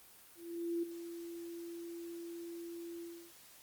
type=tone with ADSR envelope; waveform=sine; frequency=340 Hz; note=F4; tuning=46 cents flat; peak=-32 dBFS; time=0.35-3.33 s; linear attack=480 ms; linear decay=7 ms; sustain=-11 dB; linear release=310 ms; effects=white hiss -59 dBFS RMS until 3.62 s + Opus 32 kbps